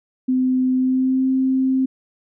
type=tone with pitch glide; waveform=sine; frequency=256.8 to 262.5 Hz; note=C4 to C4; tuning=-32 to +6 cents; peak=-15 dBFS; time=0.28-1.86 s; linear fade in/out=10 ms; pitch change=+38 cents; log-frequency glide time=0.74-1.28 s; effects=none